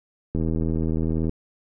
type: click train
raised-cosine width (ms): 3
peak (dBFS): -13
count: 77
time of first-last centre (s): 0.35-1.294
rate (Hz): 80.5
effects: none